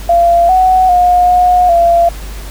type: tone with pitch steps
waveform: sine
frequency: 687 / 745 / 716 / 721 / 684 Hz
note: F5 / F#5 / F5 / F#5 / F5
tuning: -29 / +12 / +43 / -45 / -36 cents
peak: -5 dBFS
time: 0.09-2.09 s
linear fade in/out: 5 ms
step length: 400 ms
effects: added 50 Hz sine -23 dBFS peak until 2.5 s + pink hiss -32 dBFS RMS until 2.5 s